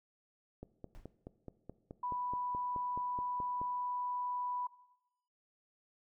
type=click train; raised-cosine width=2 ms; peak=-32 dBFS; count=15; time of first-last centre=0.63-3.615 s; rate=4.69 Hz
type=noise with exponential decay; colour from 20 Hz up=brown; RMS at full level=-48 dBFS; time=0.95-1.17 s; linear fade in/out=0 ms; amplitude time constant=46 ms
type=tone; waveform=sine; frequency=987.8 Hz; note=B5; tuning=in tune; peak=-35 dBFS; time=2.03-4.67 s; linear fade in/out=5 ms
effects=noise-tail reverb RT60 0.9 s tail -17 dB re dry